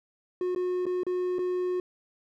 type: tone with dropouts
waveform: triangle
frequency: 362.5 Hz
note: F#4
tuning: 35 cents flat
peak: -24 dBFS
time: 0.41-1.8 s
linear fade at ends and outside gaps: 2 ms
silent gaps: 0.549-0.56 / 0.856-0.865 / 1.034-1.066 / 1.385-1.39 s
effects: none